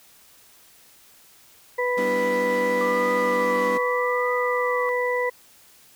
harmonic tone, 493.9 Hz, B4, in tune, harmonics 1 / 2 / 4, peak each -23 / -28 / -27 dBFS, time 1.78-5.3 s, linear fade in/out 10 ms
35% pulse chord, E minor seventh, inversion first, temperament equal, 196 / 246.9 / 293.7 / 329.6 Hz, G3 / B3 / D4 / E4, 0 / 0 / 0 / 0 cents, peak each -31 / -30 / -33 / -36 dBFS, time 1.97-3.78 s, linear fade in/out 10 ms
sine tone with vibrato, 1174.7 Hz, D6, in tune, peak -28 dBFS, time 2.81-4.89 s, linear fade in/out 0 ms, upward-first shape triangle, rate 0.82 Hz, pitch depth 84 cents each way
effects white hiss -53 dBFS RMS until 5.95 s

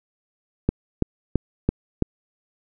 click train, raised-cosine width 3 ms, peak -5 dBFS, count 5, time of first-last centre 0.69-2.023 s, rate 3 Hz, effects none

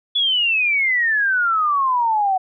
sine exponential sweep, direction down, 3443 to 740 Hz, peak -15 dBFS, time 0.15-2.38 s, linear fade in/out 10 ms, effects none

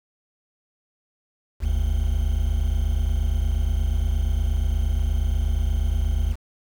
triangle tone pair together, 47.06 / 75.5 Hz, F#1 / D2, +30 / +48 cents, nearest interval minor sixth, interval 818 cents, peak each -20 dBFS, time 1.6-6.36 s, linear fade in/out 50 ms, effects 7-bit

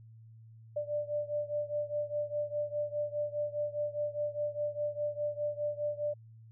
sine beating tone pair, 589 / 593.9 Hz, D5 / D5, +5 / +19 cents, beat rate 4.9 Hz, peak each -34 / -36 dBFS, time 0.76-6.14 s, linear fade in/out 10 ms, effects added 112 Hz sine -51 dBFS peak until 6.51 s

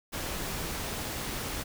pink noise, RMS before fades -35 dBFS, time 0.12-1.64 s, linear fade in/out 20 ms, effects none

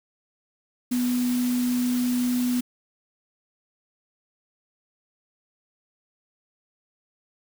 sine tone in noise, 246.9 Hz, B3, in tune, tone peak -21 dBFS, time 0.91-2.61 s, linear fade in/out 10 ms, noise white, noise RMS -36 dBFS, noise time 0.91-2.61 s, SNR +12 dB, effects none

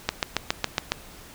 click train, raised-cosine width 0.2 ms, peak -4 dBFS, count 7, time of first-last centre 0.09-0.92 s, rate 7.23 Hz, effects pink hiss -46 dBFS RMS until 1.34 s

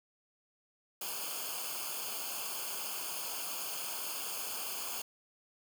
white noise with comb filter, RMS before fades -39 dBFS, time 1.01-5.02 s, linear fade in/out 5 ms, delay 0.52 ms, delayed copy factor -0.85, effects none

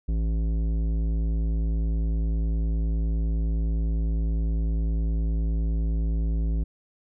triangle tone with tanh clipping, 54.9 Hz, A1, 3 cents flat, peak -24 dBFS, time 0.08-6.64 s, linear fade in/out 10 ms, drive 17 dB, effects none

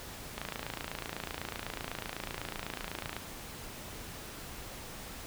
click train, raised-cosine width 0.3 ms, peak -20 dBFS, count 79, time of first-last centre 0.38-3.166 s, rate 28 Hz, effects pink hiss -45 dBFS RMS until 5.26 s

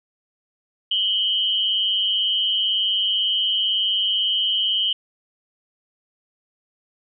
sine tone pair together, 2960 / 3159 Hz, F#7 / G7, 0 / +13 cents, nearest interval minor second, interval 113 cents, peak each -21 dBFS, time 0.91-4.93 s, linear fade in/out 5 ms, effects none

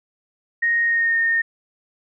sine tone with pitch glide, 1864.7 to 1834.8 Hz, A#6 to A#6, 0 to -28 cents, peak -16 dBFS, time 0.62-1.42 s, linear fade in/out 10 ms, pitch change -28 cents, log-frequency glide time 0.85-1.17 s, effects none

